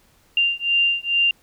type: beating tone pair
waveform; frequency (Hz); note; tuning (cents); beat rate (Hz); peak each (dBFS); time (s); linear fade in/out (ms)
sine; 2786 / 2788.3; F7 / F7; -5 / -3; 2.3; -20; 0.37-1.31; 2
effects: pink hiss -58 dBFS RMS until 1.42 s